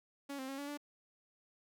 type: tone with pitch steps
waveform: sawtooth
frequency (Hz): 280.5 / 263.1 / 272.1 / 284.9 / 291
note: C#4 / C4 / C#4 / C#4 / D4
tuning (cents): +21 / +10 / -32 / +48 / -16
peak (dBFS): -37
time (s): 0.29-0.775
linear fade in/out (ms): 10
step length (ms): 97
effects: none